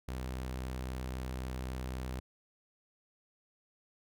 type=tone; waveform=sawtooth; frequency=63.8 Hz; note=C2; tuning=43 cents flat; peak=-33 dBFS; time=0.08-2.2 s; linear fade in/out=5 ms; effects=none